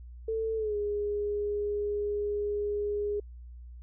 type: tone with pitch glide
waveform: sine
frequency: 444.8 to 412.6 Hz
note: A4 to G#4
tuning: +19 to -11 cents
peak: -28 dBFS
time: 0.28-3.2 s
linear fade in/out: 5 ms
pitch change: -130 cents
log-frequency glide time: 0.56-0.76 s
effects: added 60 Hz sine -43 dBFS peak until 3.82 s